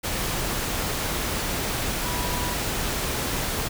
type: tone in noise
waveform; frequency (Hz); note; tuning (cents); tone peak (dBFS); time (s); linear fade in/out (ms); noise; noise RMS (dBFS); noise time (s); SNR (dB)
sine; 977; B5; -19; -33; 2.04-2.55; 20; pink; -27; 0.03-3.69; -9
effects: none